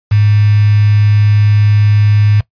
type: tone with quantisation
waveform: sine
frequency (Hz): 104.4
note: G#2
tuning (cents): +10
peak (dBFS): -6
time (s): 0.11-2.41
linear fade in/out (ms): 10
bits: 4
effects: noise-tail reverb RT60 0.1 s tail -18 dB re dry + resampled to 11025 Hz